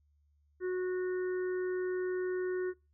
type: harmonic tone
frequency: 366.7 Hz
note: F#4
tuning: 15 cents flat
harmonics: 1 / 3 / 4 / 5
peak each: -31 / -52 / -47 / -49 dBFS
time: 0.6-2.74 s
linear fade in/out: 50 ms
effects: noise-tail reverb RT60 0.3 s tail -26 dB re dry + added 73 Hz sine -67 dBFS peak until 2.93 s